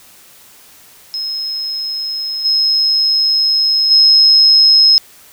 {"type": "tone with level steps", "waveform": "sine", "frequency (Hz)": 5150, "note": "E8", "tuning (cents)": -41, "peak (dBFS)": [-18, -10, -5], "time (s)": [1.14, 4.98], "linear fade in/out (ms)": 0, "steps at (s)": [2.44, 3.9], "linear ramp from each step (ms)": 20, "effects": ["white hiss -43 dBFS RMS until 5.32 s"]}